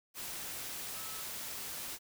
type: tone in noise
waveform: sine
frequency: 1296 Hz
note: E6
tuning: 30 cents flat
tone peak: -51 dBFS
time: 0.92-1.26 s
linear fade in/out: 50 ms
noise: white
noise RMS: -42 dBFS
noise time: 0.14-1.99 s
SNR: -12 dB
effects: none